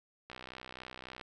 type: click train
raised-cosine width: 0.3 ms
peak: -29 dBFS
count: 59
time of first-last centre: 0.3-1.212 s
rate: 63.6 Hz
effects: none